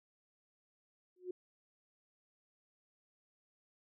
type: tone with exponential growth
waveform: sine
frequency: 363.3 Hz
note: F#4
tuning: 32 cents flat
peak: -35 dBFS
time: 1.16-1.31 s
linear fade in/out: 5 ms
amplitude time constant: 32 ms
effects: none